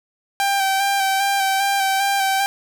sawtooth tone with vibrato, 784 Hz, G5, in tune, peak -13 dBFS, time 0.4-2.46 s, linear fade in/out 0 ms, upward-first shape square, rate 2.5 Hz, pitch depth 21 cents each way, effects none

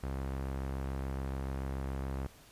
sawtooth tone with low-pass filter, 67 Hz, C2, 42 cents sharp, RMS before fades -37 dBFS, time 0.03-2.27 s, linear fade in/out 5 ms, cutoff 1600 Hz, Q 0.78, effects pink hiss -58 dBFS RMS until 2.51 s + resampled to 32000 Hz

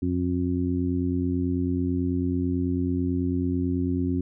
harmonic tone, 89.1 Hz, F2, 35 cents sharp, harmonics 1 / 2 / 3 / 4, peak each -28 / -31 / -25 / -33 dBFS, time 0.02-4.21 s, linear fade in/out 5 ms, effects none

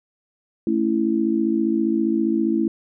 sine chord, A major, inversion none, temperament just, 220 / 275 / 330 Hz, A3 / C#4 / E4, 0 / -14 / +2 cents, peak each -22 / -25 / -20 dBFS, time 0.67-2.68 s, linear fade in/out 2 ms, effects none

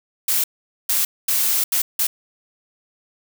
blue noise bursts at uneven times, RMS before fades -19 dBFS, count 5, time 0.28-0.44 / 0.89-1.05 / 1.28-1.64 / 1.72-1.82 / 1.99-2.07 s, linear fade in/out 5 ms, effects none

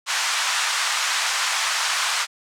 pink band-pass noise, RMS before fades -23 dBFS, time 0.06-2.27 s, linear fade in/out 50 ms, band 970 to 8300 Hz, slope 24 dB/octave, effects none

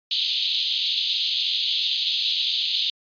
pink band-pass noise, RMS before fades -24 dBFS, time 0.11-2.9 s, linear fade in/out 2 ms, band 3200 to 4200 Hz, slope 48 dB/octave, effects resampled to 11025 Hz

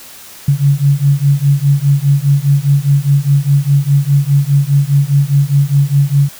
sine beating tone pair, 138.59 / 143.49 Hz, C#3 / D3, 0 / -40 cents, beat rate 4.9 Hz, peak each -11 dBFS, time 0.48-6.29 s, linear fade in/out 5 ms, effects white hiss -35 dBFS RMS until 6.39 s

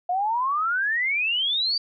sine exponential sweep, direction up, 701 to 4699 Hz, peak -21 dBFS, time 0.09-1.78 s, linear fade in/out 5 ms, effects none

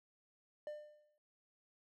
triangle tone with exponential decay, 599 Hz, D5, 34 cents sharp, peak -38 dBFS, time 0.67-1.18 s, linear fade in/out 1 ms, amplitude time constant 110 ms, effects none

